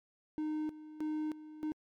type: tone with tremolo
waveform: triangle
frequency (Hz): 307.5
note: D#4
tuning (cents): -20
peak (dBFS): -31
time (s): 0.38-1.72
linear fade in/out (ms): 0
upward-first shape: square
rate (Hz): 1.6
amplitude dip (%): 80
effects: MP3 96 kbps